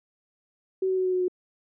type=tone with pitch steps; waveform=sine; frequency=378.3 / 375.3 / 372.2 / 369.2 / 366.3 / 363.3 Hz; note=F#4 / F#4 / F#4 / F#4 / F#4 / F#4; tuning=+38 / +25 / +10 / -4 / -17 / -32 cents; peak=-22 dBFS; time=0.82-1.282 s; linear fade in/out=5 ms; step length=77 ms; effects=none